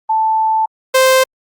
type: tone pair in turn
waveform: sine / sawtooth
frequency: 880 / 522 Hz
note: A5 / C5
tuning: 0 / -4 cents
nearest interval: major sixth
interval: 904 cents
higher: first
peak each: -11 / -4 dBFS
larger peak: second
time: 0.09-0.66 / 0.94-1.24 s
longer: first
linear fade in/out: 10 ms
effects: Opus 32 kbps